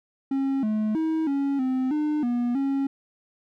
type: tone with pitch steps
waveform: triangle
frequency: 271.3 / 214.8 / 319.1 / 278.3 / 258.8 / 301.5 / 241.4 / 274.2 Hz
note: C#4 / A3 / D#4 / C#4 / C4 / D4 / B3 / C#4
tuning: -37 / -41 / +44 / +7 / -19 / +46 / -39 / -19 cents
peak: -20 dBFS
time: 0.31-2.87 s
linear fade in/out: 5 ms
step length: 320 ms
effects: none